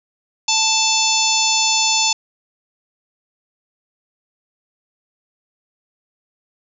harmonic tone, 880 Hz, A5, in tune, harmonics 1 / 3 / 4 / 5 / 6 / 7 / 8, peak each -22 / -22 / -22 / -22 / -22 / -22 / -22 dBFS, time 0.48-2.13 s, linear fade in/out 5 ms, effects none

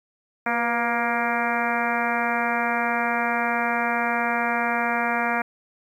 harmonic tone with a mistuned harmonic, 235.4 Hz, A#3, 17 cents sharp, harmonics 1 / 2 / 3 / 4 / 5 / 6 / 7 / 8 / 9 / 10, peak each -30 / -33 / -27 / -29 / -32 / -29 / -30 / -33 / -33 / -32 dBFS, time 0.46-5.42 s, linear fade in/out 5 ms, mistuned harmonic 2, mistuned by +53 cents, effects 9-bit

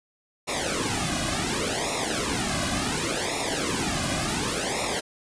pink noise with flanger, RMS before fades -27 dBFS, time 0.47-5.01 s, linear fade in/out 20 ms, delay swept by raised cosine 0.64 to 2.24 ms, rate 0.69 Hz, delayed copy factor -0.9, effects resampled to 22050 Hz

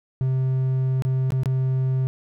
triangle tone with dropouts, 130.81 Hz, C3, in tune, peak -17 dBFS, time 0.21-2.07 s, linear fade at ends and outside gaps 0 ms, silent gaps 1.022-1.05 / 1.305-1.321 / 1.434-1.458 s, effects none

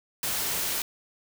white noise, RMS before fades -29 dBFS, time 0.23-0.82 s, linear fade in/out 2 ms, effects none

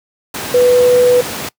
sine tone in noise, 493.9 Hz, B4, in tune, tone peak -6 dBFS, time 0.54-1.21 s, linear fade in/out 5 ms, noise pink, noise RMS -22 dBFS, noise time 0.34-1.49 s, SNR +13 dB, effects noise-tail reverb RT60 0.1 s tail -22 dB re dry + high-pass 150 Hz 12 dB/octave

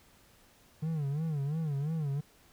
triangle tone with vibrato, 150.1 Hz, D3, 38 cents sharp, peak -28 dBFS, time 0.82-2.21 s, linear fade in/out 10 ms, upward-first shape sine, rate 2.9 Hz, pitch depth 150 cents each way, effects pink hiss -62 dBFS RMS until 2.52 s

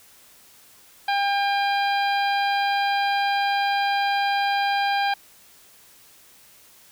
harmonic tone, 801 Hz, G5, 37 cents sharp, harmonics 1 / 2 / 3 / 4 / 5 / 6, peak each -21 / -27 / -31 / -33 / -35 / -37 dBFS, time 1.08-5.14 s, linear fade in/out 5 ms, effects white hiss -52 dBFS RMS until 6.91 s

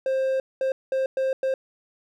triangle tone bursts at uneven times, 529 Hz, C5, 19 cents sharp, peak -19 dBFS, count 5, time 0.06-0.4 / 0.61-0.72 / 0.92-1.06 / 1.17-1.33 / 1.43-1.54 s, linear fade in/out 2 ms, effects none

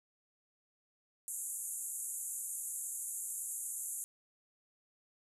white band-pass noise, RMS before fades -41 dBFS, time 1.28-4.04 s, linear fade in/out 0 ms, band 6800 to 12000 Hz, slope 96 dB/octave, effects none

